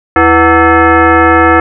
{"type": "tone with frequency modulation", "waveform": "sine", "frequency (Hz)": 493.9, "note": "B4", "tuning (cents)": 0, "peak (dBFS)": -3, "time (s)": [0.16, 1.6], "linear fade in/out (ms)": 2, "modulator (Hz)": 412, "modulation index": 3.3, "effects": []}